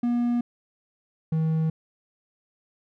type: tone pair in turn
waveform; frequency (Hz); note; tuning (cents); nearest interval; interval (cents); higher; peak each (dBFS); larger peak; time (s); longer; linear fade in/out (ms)
triangle; 240 / 159.51; B3 / D#3; -49 / +43; perfect fifth; 708; first; -19; neither; 0.03-0.41 / 1.32-1.7; neither; 5
effects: none